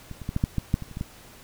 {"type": "clicks", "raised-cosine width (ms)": 5, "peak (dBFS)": [-24, -25, -16, -12, -9, -12, -8, -22, -29, -20, -16], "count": 11, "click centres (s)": [0.113, 0.217, 0.291, 0.364, 0.439, 0.583, 0.741, 0.823, 0.913, 0.971, 1.011], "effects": ["pink hiss -49 dBFS RMS until 1.43 s"]}